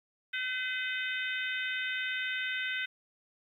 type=harmonic tone with a mistuned harmonic; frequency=509 Hz; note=C5; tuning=48 cents flat; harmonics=3 / 4 / 5 / 6 / 7; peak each=-35 / -37 / -39 / -41 / -42 dBFS; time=0.33-2.86 s; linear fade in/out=10 ms; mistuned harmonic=7; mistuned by=+37 cents; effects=11-bit